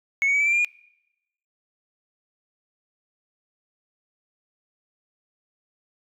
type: tone with pitch steps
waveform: sine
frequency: 2200 / 2237 / 2275 / 2313 / 2352 / 2392 / 2433 Hz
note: C#7 / C#7 / C#7 / D7 / D7 / D7 / D#7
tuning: -14 / +15 / +44 / -27 / +2 / +31 / -39 cents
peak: -16 dBFS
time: 0.22-0.647 s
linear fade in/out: 0 ms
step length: 61 ms
effects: noise-tail reverb RT60 0.9 s tail -26 dB re dry + tanh soft clip ceiling -16 dBFS